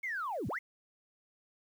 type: linear two-way sweep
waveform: sine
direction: down then up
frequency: 2217 to 80.4 to 2217 Hz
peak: -33 dBFS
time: 0.03-0.59 s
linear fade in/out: 10 ms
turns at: 0.48 s
effects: tanh soft clip ceiling -29 dBFS + 10-bit